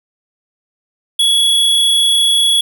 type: tone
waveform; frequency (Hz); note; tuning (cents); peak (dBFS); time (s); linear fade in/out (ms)
square; 3367; G#7; +23; -10; 1.19-2.61; 5
effects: none